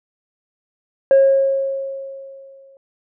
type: tone with exponential decay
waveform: sine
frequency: 543 Hz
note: C#5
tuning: 36 cents flat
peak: -5 dBFS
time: 1.11-2.77 s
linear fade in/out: 1 ms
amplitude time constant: 360 ms
effects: tanh soft clip ceiling -6 dBFS